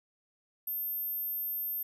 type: tone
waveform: sine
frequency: 13290 Hz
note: G#9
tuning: in tune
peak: -32 dBFS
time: 0.67-1.83 s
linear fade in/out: 5 ms
effects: none